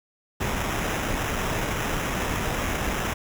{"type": "noise with sample-and-hold", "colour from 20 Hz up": "pink", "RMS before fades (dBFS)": -27, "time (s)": [0.4, 3.14], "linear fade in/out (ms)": 10, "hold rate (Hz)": 4410, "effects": []}